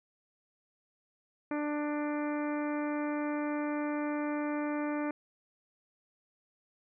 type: harmonic tone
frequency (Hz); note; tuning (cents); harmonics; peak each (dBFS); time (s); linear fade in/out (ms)
296.1; D4; +14; 1 / 2 / 3 / 4 / 5 / 6 / 7 / 8; -32 / -38 / -42 / -44 / -46 / -48 / -49 / -50; 1.51-5.11; 2
effects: none